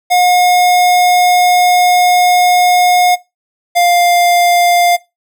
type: tone pair in turn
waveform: square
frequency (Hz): 719 / 701.4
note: F#5 / F5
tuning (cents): -50 / +7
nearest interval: unison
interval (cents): 43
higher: first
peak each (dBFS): -8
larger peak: neither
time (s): 0.1-3.16 / 3.75-4.97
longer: first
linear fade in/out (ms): 20
effects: noise-tail reverb RT60 0.2 s tail -18 dB re dry